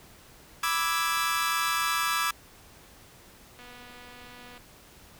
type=chord; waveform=sawtooth; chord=E dominant seventh; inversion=second; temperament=equal; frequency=987.8 / 1174.7 / 1318.5 / 1661.2 Hz; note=B5 / D6 / E6 / G#6; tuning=0 / 0 / 0 / 0 cents; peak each=-31 / -26 / -26 / -28 dBFS; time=0.63-2.31 s; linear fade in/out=5 ms
type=click train; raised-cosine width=0.3 ms; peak=-33 dBFS; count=243; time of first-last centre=3.59-4.578 s; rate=245 Hz
effects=pink hiss -53 dBFS RMS until 5.19 s